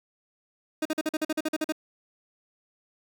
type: tone bursts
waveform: 30% pulse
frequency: 311.1 Hz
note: D#4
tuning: in tune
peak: -22 dBFS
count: 12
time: 0.82-1.723 s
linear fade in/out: 5 ms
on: 34 ms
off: 45 ms
effects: none